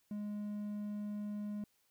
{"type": "tone", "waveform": "triangle", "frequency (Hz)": 207.7, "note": "G#3", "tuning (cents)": 0, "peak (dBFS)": -36, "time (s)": [0.11, 1.64], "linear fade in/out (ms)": 2, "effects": ["white hiss -75 dBFS RMS until 1.9 s"]}